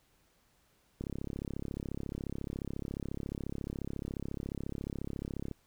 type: click train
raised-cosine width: 3 ms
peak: -25 dBFS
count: 155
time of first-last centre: 1.01-5.513 s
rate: 34.2 Hz
effects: pink hiss -70 dBFS RMS until 5.66 s